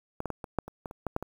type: clicks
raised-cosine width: 1 ms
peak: -19 / -18 / -18 / -23 / -12 / -27 / -22 / -28 / -16 / -14 / -22 dBFS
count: 11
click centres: 0.204 / 0.257 / 0.303 / 0.442 / 0.587 / 0.68 / 0.858 / 0.911 / 1.067 / 1.164 / 1.226 s
effects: 8-bit